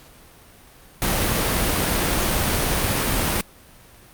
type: noise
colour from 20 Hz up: pink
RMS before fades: -21 dBFS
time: 1.02-3.41 s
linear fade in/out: 0 ms
effects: pink hiss -48 dBFS RMS until 4.13 s + Opus 48 kbps